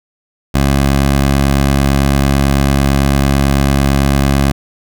15% pulse tone, 69 Hz, C#2, 7 cents flat, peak -3 dBFS, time 0.54-4.52 s, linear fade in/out 10 ms, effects none

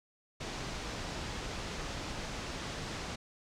pink low-pass noise, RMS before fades -40 dBFS, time 0.4-3.16 s, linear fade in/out 10 ms, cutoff 6800 Hz, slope 24 dB/octave, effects none

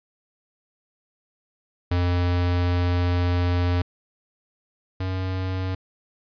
square tone pair in turn, 88.5 / 93.44 Hz, F2 / F#2, +23 / +18 cents, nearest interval minor second, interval 95 cents, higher second, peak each -20 / -25 dBFS, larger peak first, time 1.91-3.82 / 5-5.75 s, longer first, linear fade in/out 5 ms, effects resampled to 11025 Hz + 10-bit

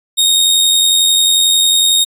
sawtooth tone with amplitude modulation, 3722 Hz, A#7, 3 cents flat, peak -4 dBFS, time 0.17-2.05 s, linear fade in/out 20 ms, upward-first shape sine, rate 91.1 Hz, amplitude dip 35%, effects resampled to 32000 Hz

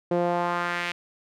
sawtooth tone with band-pass filter sweep, 174.3 Hz, F3, 3 cents flat, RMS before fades -26 dBFS, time 0.11-0.92 s, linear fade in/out 5 ms, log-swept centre 450 to 2500 Hz, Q 1.8, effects none

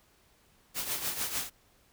white noise with tremolo, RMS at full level -31 dBFS, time 0.74-1.5 s, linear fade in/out 50 ms, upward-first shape triangle, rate 6.7 Hz, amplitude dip 70%, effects pink hiss -65 dBFS RMS until 1.92 s

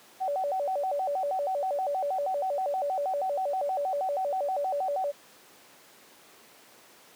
sine tone with vibrato, 659.3 Hz, E5, in tune, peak -26 dBFS, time 0.2-5.12 s, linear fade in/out 20 ms, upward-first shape square, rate 6.3 Hz, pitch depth 240 cents each way, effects pink hiss -54 dBFS RMS until 7.15 s + high-pass 300 Hz 12 dB/octave

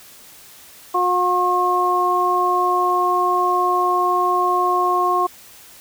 harmonic tone, 359.8 Hz, F#4, 48 cents flat, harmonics 1 / 2 / 3, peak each -22 / -21 / -17 dBFS, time 0.94-5.27 s, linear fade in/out 10 ms, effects white hiss -44 dBFS RMS until 5.8 s

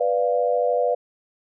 sine chord, B diminished, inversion none, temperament equal, 493.9 / 587.3 / 698.5 Hz, B4 / D5 / F5, 0 / 0 / 0 cents, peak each -21 / -23 / -24 dBFS, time 0-0.95 s, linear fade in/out 10 ms, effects none

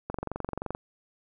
click train, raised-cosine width 1 ms, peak -18 dBFS, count 16, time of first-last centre 0.1-0.749 s, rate 23.1 Hz, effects none

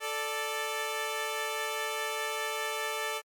10% pulse tone pair together, 440 / 588.3 Hz, A4 / D5, 0 / +3 cents, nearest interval perfect fourth, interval 503 cents, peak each -25 / -27 dBFS, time 0-3.22 s, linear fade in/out 50 ms, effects MP3 96 kbps

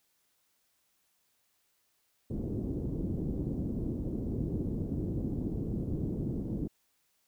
white low-pass noise, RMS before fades -34 dBFS, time 2.3-6.68 s, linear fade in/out 10 ms, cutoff 320 Hz, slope 24 dB/octave, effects white hiss -74 dBFS RMS until 7.27 s

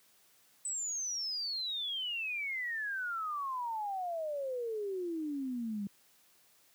sine exponential sweep, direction down, 8100 to 196 Hz, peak -34 dBFS, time 0.65-5.87 s, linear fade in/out 2 ms, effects white hiss -66 dBFS RMS until 6.74 s + high-pass 100 Hz 12 dB/octave

